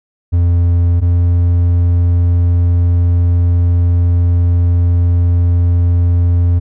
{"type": "tone pair in turn", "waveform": "triangle", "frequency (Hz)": [86.5, 87.05], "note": ["F2", "F2"], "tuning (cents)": [-16, -5], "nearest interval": "unison", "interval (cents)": 11, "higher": "second", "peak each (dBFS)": -6, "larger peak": "neither", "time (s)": [[0.32, 1.01], [1.01, 6.6]], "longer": "second", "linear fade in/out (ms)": 20, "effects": []}